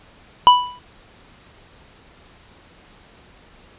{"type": "tone with exponential decay", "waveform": "square", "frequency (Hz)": 987.8, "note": "B5", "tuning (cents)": 0, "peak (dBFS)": -4, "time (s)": [0.47, 0.79], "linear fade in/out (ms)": 0, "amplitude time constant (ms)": 69, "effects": ["pink hiss -49 dBFS RMS until 3.78 s", "resampled to 8000 Hz"]}